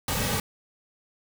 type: noise with comb filter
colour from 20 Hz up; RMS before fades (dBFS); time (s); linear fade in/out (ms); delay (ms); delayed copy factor
pink; -27; 0.08-0.4; 2; 2.9; -0.75
effects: none